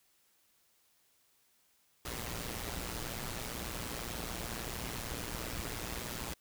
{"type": "noise with amplitude modulation", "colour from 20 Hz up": "pink", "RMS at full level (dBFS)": -37, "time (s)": [2.05, 6.34], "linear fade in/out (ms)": 5, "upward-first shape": "sine", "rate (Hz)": 118, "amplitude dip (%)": 75, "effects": ["white hiss -71 dBFS RMS until 6.4 s"]}